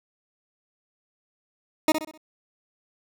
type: tone with echo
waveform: 20% pulse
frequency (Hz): 311.7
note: D#4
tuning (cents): +3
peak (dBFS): -11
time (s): 1.88-1.92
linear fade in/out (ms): 2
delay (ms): 64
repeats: 4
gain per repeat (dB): -8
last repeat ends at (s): 2.176
effects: none